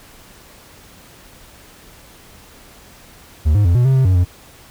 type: tone with pitch steps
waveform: triangle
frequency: 76.3 / 103.4 / 86.3 / 122.7 / 133.1 / 131.7 / 92.8 / 88.8 Hz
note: D#2 / G#2 / F2 / B2 / C3 / C3 / F#2 / F2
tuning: -33 / -7 / -20 / -11 / +30 / +12 / +6 / +29 cents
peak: -8 dBFS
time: 3.45-4.25 s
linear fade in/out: 20 ms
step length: 100 ms
effects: pink hiss -44 dBFS RMS until 4.7 s